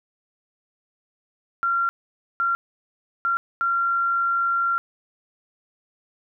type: tone bursts at uneven times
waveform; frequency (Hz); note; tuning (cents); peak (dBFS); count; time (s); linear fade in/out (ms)
sine; 1376; F6; -26; -19; 4; 1.63-1.89 / 2.4-2.55 / 3.25-3.37 / 3.61-4.78; 0
effects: none